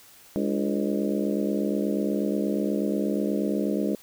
harmonic tone with a mistuned harmonic, 68.3 Hz, C#2, 25 cents flat, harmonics 3 / 4 / 5 / 6 / 7 / 8 / 9, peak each -27 / -29 / -31 / -33 / -34 / -35 / -36 dBFS, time 0.36-3.95 s, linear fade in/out 0 ms, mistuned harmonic 4, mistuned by +110 cents, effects white hiss -52 dBFS RMS until 4.02 s

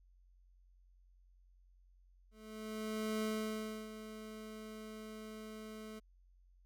25% pulse tone with ADSR envelope, 217 Hz, A3, 24 cents flat, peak -31 dBFS, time 2.31-6 s, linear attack 910 ms, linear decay 660 ms, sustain -12 dB, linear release 17 ms, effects added 45 Hz sine -63 dBFS peak until 6.65 s

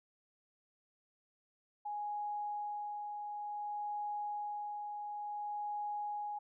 sine tone with tremolo, 830.6 Hz, G#5, in tune, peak -36 dBFS, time 1.85-6.39 s, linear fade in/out 10 ms, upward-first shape sine, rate 0.56 Hz, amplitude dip 35%, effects none

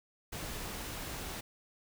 pink noise, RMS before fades -41 dBFS, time 0.32-1.41 s, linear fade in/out 10 ms, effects none

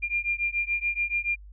sine beating tone pair, 2395 / 2402 Hz, D7 / D7, +33 / +38 cents, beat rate 7 Hz, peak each -28 dBFS, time 0.02-1.36 s, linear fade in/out 20 ms, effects added 50 Hz sine -43 dBFS peak until 1.52 s

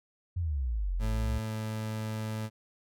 sine exponential two-way sweep, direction down then up, 92.5 to 42.81 to 68.9 Hz, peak -28 dBFS, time 0.36-1.39 s, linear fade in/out 10 ms, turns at 0.95 s
30% pulse tone with pitch glide, 110 to 109.24 Hz, A2 to A2, 0 to -12 cents, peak -30 dBFS, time 0.99-2.5 s, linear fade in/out 50 ms, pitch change -12 cents, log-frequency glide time 1.44-1.52 s
effects none

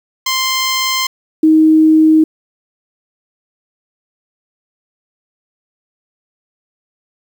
10% pulse / sine tone pair in turn, 1046.5 / 314.5 Hz, C6 / D#4, 0 / +19 cents, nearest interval octave + major sixth, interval 2081 cents, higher first, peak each -5 dBFS, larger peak neither, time 0.26-1.07 / 1.43-2.24 s, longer neither, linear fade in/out 5 ms, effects 7-bit

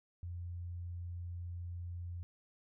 sine tone, 87.31 Hz, F2, in tune, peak -40 dBFS, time 0.23-2.23 s, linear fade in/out 0 ms, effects none

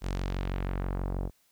sawtooth tone with low-pass filter sweep, 46.25 Hz, F#1, in tune, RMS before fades -32 dBFS, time 0.01-1.31 s, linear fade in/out 50 ms, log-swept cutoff 8300 to 620 Hz, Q 0.99, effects white hiss -68 dBFS RMS until 1.51 s

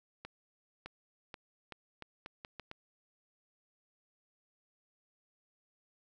accelerating click train, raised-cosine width 0.3 ms, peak -28 dBFS, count 9, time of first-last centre 0.25-2.714 s, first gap 610 ms, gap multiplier 0.79, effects none

